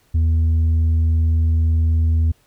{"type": "tone with tanh clipping", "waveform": "sine", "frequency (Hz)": 80.9, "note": "E2", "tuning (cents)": -32, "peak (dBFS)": -14, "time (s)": [0.14, 2.32], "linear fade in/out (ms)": 10, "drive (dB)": 3, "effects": ["pink hiss -59 dBFS RMS until 2.46 s"]}